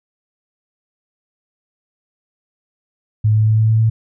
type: tone with pitch steps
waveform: sine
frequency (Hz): 107.6 / 108.41 / 109.23 / 110.05 / 110.88 / 111.72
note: A2 / A2 / A2 / A2 / A2 / A2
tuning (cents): -38 / -25 / -12 / +1 / +14 / +27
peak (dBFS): -10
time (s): 3.24-3.9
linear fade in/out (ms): 10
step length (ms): 110
effects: none